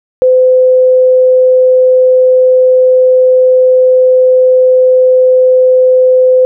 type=tone; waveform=sine; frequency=511 Hz; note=C5; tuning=41 cents flat; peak=-3 dBFS; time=0.22-6.45 s; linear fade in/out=0 ms; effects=none